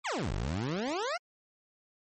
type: exponential two-way sweep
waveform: 20% pulse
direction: down then up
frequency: 1266 to 44.13 to 745 Hz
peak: -26 dBFS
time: 0.04-1.18 s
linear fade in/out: 20 ms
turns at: 0.33 s
effects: MP3 32 kbps